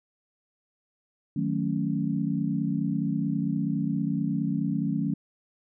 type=chord; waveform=sine; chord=D# half-diminished seventh; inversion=none; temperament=equal; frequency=155.56 / 185 / 220 / 277.2 Hz; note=D#3 / F#3 / A3 / C#4; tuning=0 / 0 / 0 / 0 cents; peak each=-30 dBFS; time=1.36-5.14 s; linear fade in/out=5 ms; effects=none